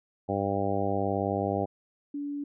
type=harmonic tone; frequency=99.1 Hz; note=G2; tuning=19 cents sharp; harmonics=1 / 2 / 3 / 4 / 5 / 6 / 7 / 8; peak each=-34 / -34 / -34 / -34 / -34 / -34 / -34 / -34 dBFS; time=0.28-1.66 s; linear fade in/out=20 ms
type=tone; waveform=sine; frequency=287.3 Hz; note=D4; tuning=38 cents flat; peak=-31 dBFS; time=2.14-2.44 s; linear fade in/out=5 ms
effects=none